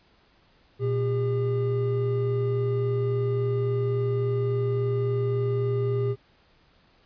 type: tone pair together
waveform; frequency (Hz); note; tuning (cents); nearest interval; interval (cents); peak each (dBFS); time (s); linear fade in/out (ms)
triangle; 119.84 / 403.1; A#2 / G4; +48 / +48; octave + major sixth; 2100; -23 / -24; 0.79-6.16; 50
effects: pink hiss -61 dBFS RMS until 7.05 s + resampled to 11025 Hz